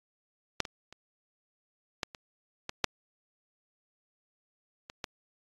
clicks, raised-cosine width 0.2 ms, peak -8 / -22 / -30 / -13 / -26 / -17 / -6 / -25 / -17 dBFS, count 9, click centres 0.603 / 0.652 / 0.926 / 2.032 / 2.148 / 2.694 / 2.843 / 4.899 / 5.042 s, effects AAC 32 kbps

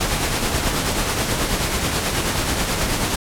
pink noise with tremolo, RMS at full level -19 dBFS, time 0-3.16 s, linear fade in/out 10 ms, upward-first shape triangle, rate 9.3 Hz, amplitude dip 45%, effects low-pass 12000 Hz 12 dB/octave

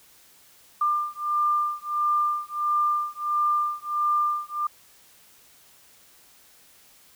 sine beating tone pair, 1195 / 1196.5 Hz, D6 / D6, +30 / +32 cents, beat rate 1.5 Hz, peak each -25 dBFS, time 0.81-4.67 s, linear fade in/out 5 ms, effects white hiss -55 dBFS RMS until 7.15 s

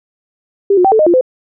sine tone with pitch steps, 397.7 / 360.5 / 774 / 438.5 / 616 / 346.4 / 512 Hz, G4 / F#4 / G5 / A4 / D#5 / F4 / C5, +25 / -45 / -22 / -6 / -17 / -14 / -38 cents, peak -6 dBFS, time 0.7-1.211 s, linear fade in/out 5 ms, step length 73 ms, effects none

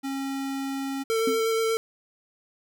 square tone, 272.1 Hz, C#4, 32 cents flat, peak -29 dBFS, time 0.03-1.04 s, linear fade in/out 20 ms
square tone with vibrato, 449.3 Hz, A4, 36 cents sharp, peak -23 dBFS, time 1.1-1.77 s, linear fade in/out 0 ms, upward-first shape square, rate 8.4 Hz, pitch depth 10 cents each way
sine tone with exponential decay, 263.1 Hz, C4, 10 cents sharp, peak -22 dBFS, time 1.27-1.46 s, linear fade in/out 5 ms, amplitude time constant 40 ms
effects none

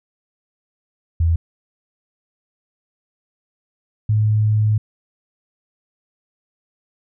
sine tone pair in turn, 82.8 / 107.3 Hz, E2 / A2, +8 / -43 cents, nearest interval major third, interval 449 cents, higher second, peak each -13 dBFS, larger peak neither, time 1.2-1.36 / 4.09-4.78 s, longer second, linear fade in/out 5 ms, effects none

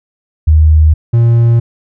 sine / triangle tone pair in turn, 77.78 / 117.04 Hz, D#2 / A#2, 0 / +7 cents, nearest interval perfect fifth, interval 707 cents, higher second, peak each -3 dBFS, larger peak neither, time 0.47-0.94 / 1.13-1.6 s, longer neither, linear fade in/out 10 ms, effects none

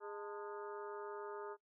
harmonic tone with a mistuned harmonic, 206.4 Hz, G#3, 10 cents flat, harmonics 2 / 3 / 4 / 5 / 6 / 7 / 8, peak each -46 / -56 / -51 / -58 / -53 / -58 / -63 dBFS, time 0-1.57 s, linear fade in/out 50 ms, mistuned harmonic 4, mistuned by +130 cents, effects noise-tail reverb RT60 0.1 s tail -20 dB re dry

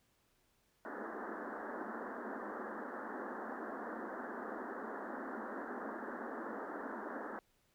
pink band-pass noise, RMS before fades -44 dBFS, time 0.85-7.39 s, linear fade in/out 0 ms, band 210 to 1800 Hz, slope 96 dB/octave, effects pink hiss -75 dBFS RMS until 7.74 s

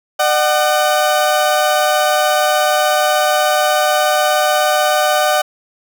30% pulse tone pair together, 603.3 / 750 Hz, D5 / F#5, +46 / +23 cents, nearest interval major third, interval 377 cents, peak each -12 dBFS, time 0.19-5.42 s, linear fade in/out 10 ms, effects none

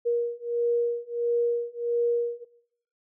sine beating tone pair, 473.1 / 474.6 Hz, A#4 / A#4, +26 / +31 cents, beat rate 1.5 Hz, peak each -27 dBFS, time 0.05-2.45 s, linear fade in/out 20 ms, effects noise-tail reverb RT60 0.7 s tail -19 dB re dry

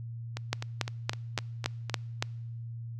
two click trains, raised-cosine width 0.2 ms, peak -18 / -10 dBFS, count 7 / 7, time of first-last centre 0.37-1.897 / 0.53-2.225 s, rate 3.93 / 3.54 Hz, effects noise-tail reverb RT60 1.0 s tail -26 dB re dry + added 116 Hz sine -37 dBFS peak until 2.99 s

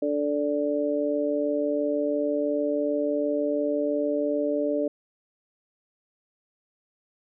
harmonic tone, 146.2 Hz, D3, 7 cents flat, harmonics 2 / 3 / 4, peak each -27 / -29 / -26 dBFS, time 0.02-4.88 s, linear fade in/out 5 ms, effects none

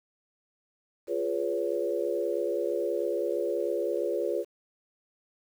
sine chord, C# dominant seventh, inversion first, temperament equal with one note detuned, 349.2 / 415.3 / 493.9 / 563.1 Hz, E#4 / G#4 / B4 / C#5, 0 / 0 / 0 / +27 cents, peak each -32 dBFS, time 1.07-4.45 s, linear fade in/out 50 ms, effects 9-bit

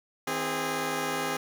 10% pulse tone cluster, 160.6 / 261.1 / 410.5 Hz, E3 / C4 / G#4, -45 / -3 / -20 cents, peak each -29 / -24 / -23 dBFS, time 0.27-1.37 s, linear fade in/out 5 ms, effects none

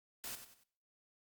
white noise with echo, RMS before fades -44 dBFS, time 0.24-0.35 s, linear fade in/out 0 ms, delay 95 ms, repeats 3, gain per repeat -9 dB, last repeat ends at 0.635 s, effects noise-tail reverb RT60 0.6 s tail -21 dB re dry + Opus 48 kbps

